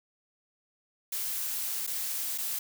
blue noise with dropouts, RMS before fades -33 dBFS, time 1.12-2.59 s, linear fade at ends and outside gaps 5 ms, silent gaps 1.867-1.874 / 2.378-2.383 s, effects none

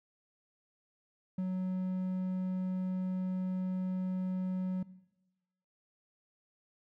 triangle tone, 185.3 Hz, F#3, 3 cents sharp, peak -29 dBFS, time 1.38-4.83 s, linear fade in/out 5 ms, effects noise-tail reverb RT60 1.0 s tail -19 dB re dry

